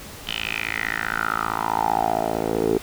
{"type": "tone with band-pass filter sweep", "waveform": "10% pulse", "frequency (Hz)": 55.3, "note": "A1", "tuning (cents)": 9, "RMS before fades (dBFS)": -24, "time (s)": [0.27, 2.78], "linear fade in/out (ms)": 5, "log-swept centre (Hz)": [3100, 410], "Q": 5.7, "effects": ["pink hiss -39 dBFS RMS until 2.82 s"]}